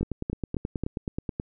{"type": "two click trains", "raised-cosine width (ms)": 3, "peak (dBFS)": [-16, -15], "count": [14, 4], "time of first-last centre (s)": [[0.01, 1.399], [0.03, 0.836]], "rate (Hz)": [9.36, 3.72], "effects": []}